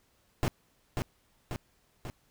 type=noise with echo; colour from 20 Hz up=brown; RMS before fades=-27 dBFS; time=0.43-0.48 s; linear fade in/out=0 ms; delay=540 ms; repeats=3; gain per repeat=-4 dB; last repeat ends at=2.1 s; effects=pink hiss -69 dBFS RMS until 2.3 s